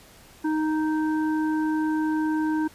harmonic tone, 311.1 Hz, D#4, in tune, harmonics 1 / 3 / 5, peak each -22 / -32 / -36 dBFS, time 0.44-2.68 s, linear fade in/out 10 ms, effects pink hiss -51 dBFS RMS until 2.74 s + resampled to 32000 Hz

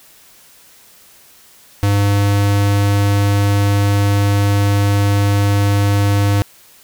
square tone, 101 Hz, G#2, 48 cents flat, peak -12 dBFS, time 1.83-6.42 s, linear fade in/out 0 ms, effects white hiss -46 dBFS RMS until 6.83 s

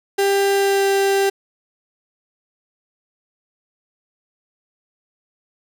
35% pulse tone with pitch glide, 396.3 to 393.3 Hz, G4 to G4, +19 to +6 cents, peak -13 dBFS, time 0.18-1.3 s, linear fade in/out 10 ms, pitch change -13 cents, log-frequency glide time 0.53-0.89 s, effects none

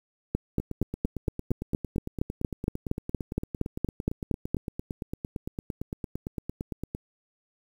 two click trains, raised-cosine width 3 ms, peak -12 / -19 dBFS, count 19 / 57, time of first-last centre 0.35-4.546 / 0.6-6.949 s, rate 4.29 / 8.82 Hz, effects 8-bit

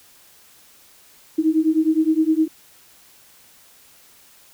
sine beating tone pair, 311.7 / 321.4 Hz, D#4 / E4, +3 / -44 cents, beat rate 9.7 Hz, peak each -18 dBFS, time 1.38-2.48 s, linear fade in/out 10 ms, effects white hiss -51 dBFS RMS until 4.53 s

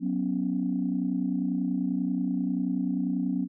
sine chord, F# suspended fourth, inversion none, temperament equal, 185 / 246.9 / 277.2 Hz, F#3 / B3 / C#4, 0 / 0 / 0 cents, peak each -29 dBFS, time 0-3.48 s, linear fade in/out 50 ms, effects tanh soft clip ceiling -16 dBFS

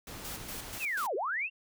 pink noise, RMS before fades -44 dBFS, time 0.07-0.78 s, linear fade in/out 2 ms
white noise with tremolo, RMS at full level -42 dBFS, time 0.24-1.07 s, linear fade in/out 10 ms, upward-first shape square, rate 4.1 Hz, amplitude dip 75%
sine linear two-way sweep, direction down then up, 2807 to 349.2 to 2807 Hz, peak -30 dBFS, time 0.79-1.5 s, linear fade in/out 50 ms, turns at 1.15 s
effects none

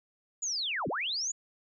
sine linear two-way sweep, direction down then up, 7040 to 114.9 to 7040 Hz, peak -30 dBFS, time 0.42-1.32 s, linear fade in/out 10 ms, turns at 0.88 s, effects none

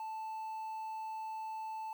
triangle tone with quantisation, 880 Hz, A5, in tune, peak -37 dBFS, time 0-1.93 s, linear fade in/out 2 ms, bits 10, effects none

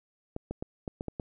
clicks, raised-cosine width 2 ms, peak -21 dBFS, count 7, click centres 0.364 / 0.51 / 0.625 / 0.878 / 1.009 / 1.083 / 1.198 s, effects none

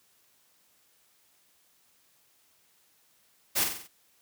white noise with echo, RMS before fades -26 dBFS, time 3.55-3.65 s, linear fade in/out 20 ms, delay 46 ms, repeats 5, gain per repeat -5 dB, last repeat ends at 3.88 s, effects white hiss -66 dBFS RMS until 4.21 s + high-pass 60 Hz 12 dB/octave

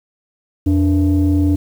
sine tone pair together, 86 / 290.6 Hz, F2 / D4, -26 / -18 cents, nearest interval octave + major sixth, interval 2108 cents, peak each -12 dBFS, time 0.66-1.56 s, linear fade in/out 10 ms, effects tanh soft clip ceiling -8 dBFS + 7-bit

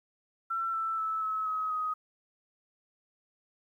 sine tone with pitch steps, 1346 / 1327.5 / 1309.2 / 1291.2 / 1273.4 / 1255.9 Hz, E6 / E6 / E6 / E6 / D#6 / D#6, +36 / +12 / -12 / -36 / +40 / +16 cents, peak -29 dBFS, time 0.5-1.94 s, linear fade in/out 10 ms, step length 240 ms, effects 11-bit

